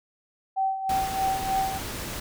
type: tone with tremolo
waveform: sine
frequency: 770 Hz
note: G5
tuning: 31 cents flat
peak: -21 dBFS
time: 0.56-1.79 s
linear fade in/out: 20 ms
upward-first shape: sine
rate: 3.2 Hz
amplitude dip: 65%
type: noise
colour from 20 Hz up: pink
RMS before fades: -34 dBFS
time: 0.89-2.2 s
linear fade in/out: 5 ms
effects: none